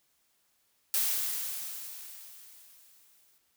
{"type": "noise with exponential decay", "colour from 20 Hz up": "blue", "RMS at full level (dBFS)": -27, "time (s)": [0.94, 3.38], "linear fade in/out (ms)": 1, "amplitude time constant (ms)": 530, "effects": ["white hiss -72 dBFS RMS until 3.56 s"]}